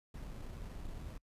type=noise with sample-and-hold; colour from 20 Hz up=brown; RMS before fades=-45 dBFS; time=0.14-1.18 s; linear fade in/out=5 ms; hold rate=3675 Hz; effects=noise-tail reverb RT60 0.1 s tail -26 dB re dry + resampled to 32000 Hz